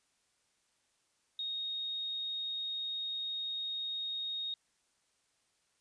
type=tone; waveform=sine; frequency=3729 Hz; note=A#7; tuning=in tune; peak=-35 dBFS; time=1.39-4.54 s; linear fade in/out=2 ms; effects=white hiss -75 dBFS RMS until 5.8 s + resampled to 22050 Hz